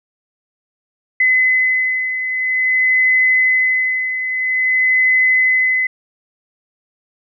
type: beating tone pair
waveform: sine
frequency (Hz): 2028 / 2028.5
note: B6 / B6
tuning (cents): +45 / +46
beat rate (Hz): 0.5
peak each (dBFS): -13 / -20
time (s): 1.2-5.87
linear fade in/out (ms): 5
effects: none